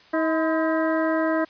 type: harmonic tone with a mistuned harmonic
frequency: 319.3 Hz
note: D#4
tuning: 45 cents sharp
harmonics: 1 / 2 / 3 / 4 / 5 / 6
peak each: -23 / -24 / -31 / -32 / -31 / -35 dBFS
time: 0.13-1.45 s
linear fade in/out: 10 ms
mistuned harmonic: 3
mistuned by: +100 cents
effects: white hiss -52 dBFS RMS until 1.49 s + resampled to 11025 Hz